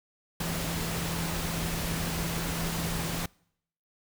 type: tone in noise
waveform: sine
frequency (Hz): 166.4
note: E3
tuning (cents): +17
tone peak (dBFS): -34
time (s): 0.4-3.26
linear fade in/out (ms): 5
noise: pink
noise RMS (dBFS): -33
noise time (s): 0.4-3.26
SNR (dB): -4
effects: noise-tail reverb RT60 0.7 s tail -26 dB re dry